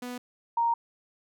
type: tone pair in turn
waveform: sawtooth / sine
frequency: 246.9 / 932.2 Hz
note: B3 / A#5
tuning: 0 / 0 cents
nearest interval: octave + major seventh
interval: 2300 cents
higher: second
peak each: -31 / -22 dBFS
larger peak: second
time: 0.02-0.18 / 0.57-0.74 s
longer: second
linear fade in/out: 5 ms
effects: none